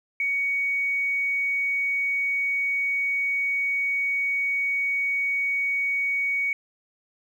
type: tone with tanh clipping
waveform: triangle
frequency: 2240 Hz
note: C#7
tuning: 18 cents sharp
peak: -22 dBFS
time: 0.2-6.53 s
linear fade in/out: 2 ms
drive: 3 dB
effects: none